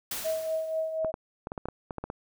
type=noise with exponential decay; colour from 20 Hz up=white; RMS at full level=-32 dBFS; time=0.11-0.99 s; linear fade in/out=5 ms; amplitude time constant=190 ms
type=tone with tremolo; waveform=sine; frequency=639 Hz; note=D#5; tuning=46 cents sharp; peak=-25 dBFS; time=0.24-1.12 s; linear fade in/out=20 ms; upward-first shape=triangle; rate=4.1 Hz; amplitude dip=60%
type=clicks; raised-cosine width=1 ms; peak=-20 dBFS; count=11; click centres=1.047 / 1.141 / 1.471 / 1.519 / 1.578 / 1.656 / 1.686 / 1.908 / 1.983 / 2.04 / 2.101 s
effects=none